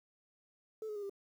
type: tone with pitch steps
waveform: sine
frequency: 436.7 / 423 / 409.8 / 397 Hz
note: A4 / G#4 / G#4 / G4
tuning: -13 / +32 / -23 / +22 cents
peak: -37 dBFS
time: 0.82-1.096 s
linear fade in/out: 2 ms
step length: 69 ms
effects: tanh soft clip ceiling -36 dBFS + 11-bit